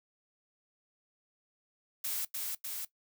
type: noise with echo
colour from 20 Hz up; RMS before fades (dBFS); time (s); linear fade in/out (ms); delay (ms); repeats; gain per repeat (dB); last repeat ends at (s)
blue; -35; 2.04-2.25; 5; 300; 2; -2; 2.85
effects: noise-tail reverb RT60 0.1 s tail -17 dB re dry